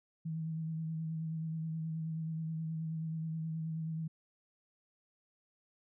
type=tone with vibrato; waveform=sine; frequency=160.5 Hz; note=E3; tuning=46 cents flat; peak=-35 dBFS; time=0.25-4.08 s; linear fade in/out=10 ms; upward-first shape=sine; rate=9.4 Hz; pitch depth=25 cents each way; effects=none